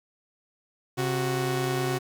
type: tone pair together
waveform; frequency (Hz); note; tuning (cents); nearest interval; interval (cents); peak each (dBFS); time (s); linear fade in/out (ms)
sawtooth; 133.26 / 370; C3 / F#4; +32 / 0; octave + tritone; 1768; -24 / -24; 0.97-1.99; 20
effects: 9-bit